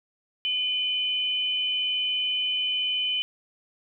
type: tone pair together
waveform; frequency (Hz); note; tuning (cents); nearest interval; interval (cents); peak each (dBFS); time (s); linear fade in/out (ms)
sine; 2435 / 3027; D#7 / F#7; -38 / +39; major third; 377; -33 / -24; 0.45-3.22; 0
effects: none